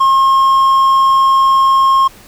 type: tone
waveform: triangle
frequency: 1074 Hz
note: C6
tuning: 45 cents sharp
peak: -5 dBFS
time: 0-2.08 s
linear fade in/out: 10 ms
effects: pink hiss -40 dBFS RMS until 2.27 s